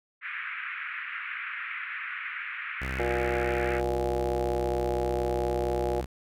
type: band-pass noise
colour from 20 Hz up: white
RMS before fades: -36 dBFS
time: 0.21-3.82 s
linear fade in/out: 50 ms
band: 1300 to 2400 Hz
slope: 48 dB/octave
type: tone with pitch glide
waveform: sawtooth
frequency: 65.3 to 64.25 Hz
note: C2 to C2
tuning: -3 to -31 cents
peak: -28 dBFS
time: 2.81-6.06 s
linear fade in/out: 10 ms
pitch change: -28 cents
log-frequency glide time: 4.17-4.85 s
type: harmonic tone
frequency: 119 Hz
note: A#2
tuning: 36 cents sharp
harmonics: 3 / 4 / 5 / 6 / 7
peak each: -30 / -32 / -34 / -36 / -37 dBFS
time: 2.99-6.01 s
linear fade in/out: 5 ms
effects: none